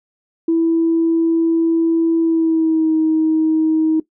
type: tone with pitch glide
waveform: sine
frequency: 329.6 to 316.4 Hz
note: E4 to D#4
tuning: 0 to +29 cents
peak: -11 dBFS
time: 0.48-4 s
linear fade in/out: 5 ms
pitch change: -71 cents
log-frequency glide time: 2.2-2.94 s
effects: noise-tail reverb RT60 0.1 s tail -17 dB re dry + tanh soft clip ceiling -7 dBFS